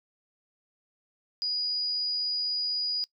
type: tone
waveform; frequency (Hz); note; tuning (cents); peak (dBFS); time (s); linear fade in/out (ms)
sine; 4908; D#8; -25; -27; 1.42-3.04; 0
effects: noise-tail reverb RT60 0.1 s tail -20 dB re dry